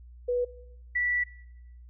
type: tone pair in turn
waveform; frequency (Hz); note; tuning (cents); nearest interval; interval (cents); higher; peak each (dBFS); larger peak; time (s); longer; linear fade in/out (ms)
sine; 490.7 / 1958.9; B4 / B6; -11 / -15; 2 octaves; 2396; second; -24; neither; 0.28-0.45 / 0.95-1.24; second; 10
effects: noise-tail reverb RT60 0.8 s tail -19 dB re dry + added 60 Hz sine -46 dBFS peak until 1.89 s